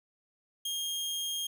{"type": "tone", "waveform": "sawtooth", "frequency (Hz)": 3232, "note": "G#7", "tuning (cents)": -48, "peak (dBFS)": -29, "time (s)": [0.65, 1.47], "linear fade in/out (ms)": 5, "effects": []}